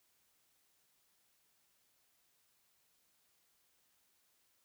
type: silence
effects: white hiss -75 dBFS RMS until 4.64 s